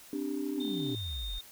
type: chord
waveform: sine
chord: C suspended second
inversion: none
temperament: just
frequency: 261.6 / 294.3 / 392.4 Hz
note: C4 / D4 / G4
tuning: 0 / +4 / +2 cents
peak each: -37 / -33 / -38 dBFS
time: 0.13-0.95 s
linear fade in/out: 2 ms
type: exponential sweep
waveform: sine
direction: down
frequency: 293.7 to 40.11 Hz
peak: -35 dBFS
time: 0.55-1.39 s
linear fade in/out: 10 ms
type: tone with pitch glide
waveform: sine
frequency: 3637 to 3664 Hz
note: A#7 to A#7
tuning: -43 to -31 cents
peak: -38 dBFS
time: 0.6-1.41 s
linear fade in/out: 5 ms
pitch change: +12 cents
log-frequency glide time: 0.81-1.15 s
effects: tanh soft clip ceiling -24 dBFS + white hiss -53 dBFS RMS until 1.51 s